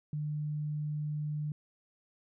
sine tone, 150 Hz, D3, 37 cents sharp, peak -32 dBFS, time 0.13-1.52 s, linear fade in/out 2 ms, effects none

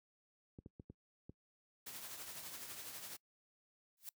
clicks, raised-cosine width 3 ms, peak -38 dBFS, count 5, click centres 0.588 / 0.661 / 0.798 / 0.9 / 1.295 s
white noise with tremolo, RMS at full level -47 dBFS, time 1.86-3.17 s, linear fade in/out 10 ms, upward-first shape triangle, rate 12 Hz, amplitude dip 50%
blue noise with exponential growth, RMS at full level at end -43 dBFS, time 3.97-4.09 s, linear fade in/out 2 ms, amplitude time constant 24 ms
effects noise-tail reverb RT60 0.1 s tail -24 dB re dry + high-pass 60 Hz 12 dB/octave

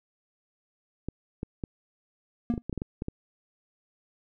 clicks, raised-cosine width 3 ms, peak -19 dBFS, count 11, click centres 1.086 / 1.431 / 1.638 / 2.539 / 2.578 / 2.696 / 2.728 / 2.777 / 2.819 / 3.021 / 3.084 s
triangle tone with exponential decay, 236.7 Hz, A#3, 27 cents sharp, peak -18 dBFS, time 2.5-2.62 s, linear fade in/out 0 ms, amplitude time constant 25 ms
effects none

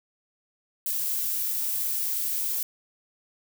violet noise, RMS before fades -28 dBFS, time 0.86-2.63 s, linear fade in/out 2 ms, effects none

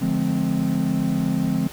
triangle chord, D half-diminished seventh, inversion none, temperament equal with one note detuned, 146.83 / 174.61 / 212.1 / 261.6 Hz, D3 / F3 / Ab3 / C4, 0 / 0 / +37 / 0 cents, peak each -25 / -22 / -23 / -22 dBFS, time 0.01-1.68 s, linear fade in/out 10 ms, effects pink hiss -40 dBFS RMS until 1.72 s

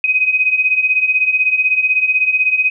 sine beating tone pair, 2503 / 2519 Hz, D#7 / D#7, +10 / +21 cents, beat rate 16 Hz, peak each -17 / -13 dBFS, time 0.04-2.7 s, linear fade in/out 2 ms, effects none

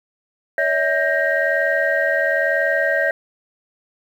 sine tone cluster, 565 / 646 / 1585 / 1874 Hz, C#5 / E5 / G6 / A#6, +33 / -35 / +19 / +9 cents, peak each -21 dBFS, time 0.58-3.11 s, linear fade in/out 2 ms, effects tanh soft clip ceiling -5 dBFS + 8-bit

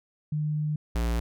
sine / square tone pair in turn, 151.4 / 58 Hz, D#3 / A#1, -47 / -8 cents, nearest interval octave + perfect fourth, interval 1661 cents, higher first, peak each -25 / -25 dBFS, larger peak neither, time 0.32-0.76 / 0.95-1.2 s, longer first, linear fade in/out 5 ms, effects none

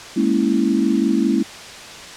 sine chord, A# half-diminished seventh, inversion third, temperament equal, 207.7 / 233.1 / 277.2 / 329.6 Hz, G#3 / A#3 / C#4 / E4, 0 / 0 / 0 / 0 cents, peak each -20 dBFS, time 0.16-1.43 s, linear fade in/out 10 ms, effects white hiss -35 dBFS RMS until 2.16 s + low-pass 6000 Hz 12 dB/octave

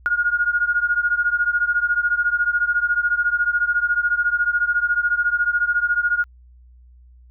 sine beating tone pair, 1427 / 1441 Hz, F6 / F#6, +37 / -46 cents, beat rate 14 Hz, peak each -19 / -21 dBFS, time 0.06-6.24 s, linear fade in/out 0 ms, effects added 61 Hz sine -45 dBFS peak until 7.3 s

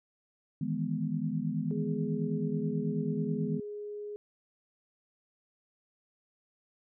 sine chord, E major seventh, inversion third, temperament equal, 155.56 / 164.81 / 207.7 / 246.9 Hz, D#3 / E3 / G#3 / B3, 0 / 0 / 0 / 0 cents, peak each -35 dBFS, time 0.61-3.6 s, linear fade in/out 5 ms
sine tone, 415.3 Hz, G#4, in tune, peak -37 dBFS, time 1.71-4.16 s, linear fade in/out 0 ms
effects none

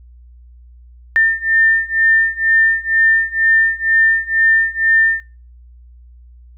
sine beating tone pair, 1800 / 1802.1 Hz, A6 / A6, +39 / +41 cents, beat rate 2.1 Hz, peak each -15 / -14 dBFS, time 1.16-5.2 s, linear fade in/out 0 ms, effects noise-tail reverb RT60 0.4 s tail -23 dB re dry + added 60 Hz sine -39 dBFS peak until 6.57 s

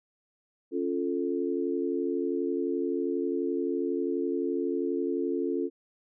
sine chord, Db augmented, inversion none, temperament equal, 277.2 / 349.2 / 440 Hz, Db4 / F4 / A4, 0 / 0 / 0 cents, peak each -31 / -30 / -32 dBFS, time 0.71-5.7 s, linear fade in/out 50 ms, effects none

